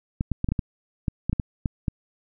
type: clicks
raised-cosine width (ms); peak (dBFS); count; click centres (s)
5; -11; 12; 0.209 / 0.317 / 0.444 / 0.488 / 0.52 / 0.592 / 1.082 / 1.296 / 1.33 / 1.398 / 1.658 / 1.882
effects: none